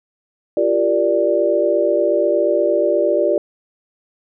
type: chord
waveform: sine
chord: G minor seventh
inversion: third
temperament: equal with one note detuned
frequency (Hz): 343.6 / 392 / 466.2 / 587.3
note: F4 / G4 / Bb4 / D5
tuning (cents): -28 / 0 / 0 / 0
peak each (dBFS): -20 / -20 / -22 / -16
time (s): 0.57-3.38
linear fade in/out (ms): 2
effects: none